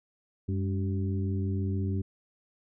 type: harmonic tone with a mistuned harmonic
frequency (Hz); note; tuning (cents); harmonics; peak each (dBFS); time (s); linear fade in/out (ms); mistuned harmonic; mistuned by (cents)
95.6; G2; -43; 1 / 2 / 3 / 4; -28 / -34 / -38 / -40; 0.48-2.02; 10; 2; +83
effects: none